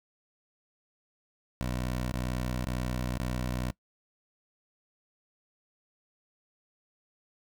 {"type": "tone bursts", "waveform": "15% pulse", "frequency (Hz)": 62, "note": "B1", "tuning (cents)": 7, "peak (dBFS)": -24, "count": 4, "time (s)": [1.61, 3.71], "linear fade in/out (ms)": 0, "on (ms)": 510, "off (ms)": 20, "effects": ["noise-tail reverb RT60 0.1 s tail -22 dB re dry"]}